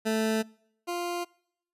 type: tone pair in turn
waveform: 20% pulse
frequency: 220 / 349.2 Hz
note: A3 / F4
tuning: 0 / 0 cents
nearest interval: minor sixth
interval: 800 cents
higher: second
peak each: -20 / -25 dBFS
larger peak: first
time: 0.05-0.43 / 0.87-1.25 s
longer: neither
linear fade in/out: 20 ms
effects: noise-tail reverb RT60 0.7 s tail -25 dB re dry + resampled to 32000 Hz